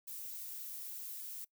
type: noise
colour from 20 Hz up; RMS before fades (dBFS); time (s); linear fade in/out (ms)
violet; -45; 0.07-1.45; 10
effects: noise-tail reverb RT60 0.1 s tail -21 dB re dry